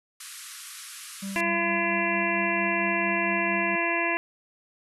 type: band-pass noise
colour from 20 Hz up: white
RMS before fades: -42 dBFS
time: 0.2-1.41 s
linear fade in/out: 5 ms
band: 1100 to 12000 Hz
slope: 96 dB/octave
type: tone with tremolo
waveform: triangle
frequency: 196 Hz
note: G3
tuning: in tune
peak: -29 dBFS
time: 1.22-3.76 s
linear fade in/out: 10 ms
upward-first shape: sine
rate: 4.4 Hz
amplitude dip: 40%
type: harmonic tone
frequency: 339.2 Hz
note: E4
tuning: 50 cents sharp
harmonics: 1 / 2 / 3 / 5 / 6 / 7 / 8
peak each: -31 / -31 / -31 / -31 / -31 / -31 / -31 dBFS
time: 1.36-4.17 s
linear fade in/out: 0 ms
effects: none